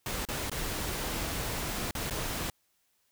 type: noise with dropouts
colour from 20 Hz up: pink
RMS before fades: -34 dBFS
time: 0.06-2.5 s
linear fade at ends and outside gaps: 1 ms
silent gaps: 0.252-0.287 / 0.497-0.516 / 1.91-1.951 / 2.098-2.108 s
effects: white hiss -73 dBFS RMS until 3.11 s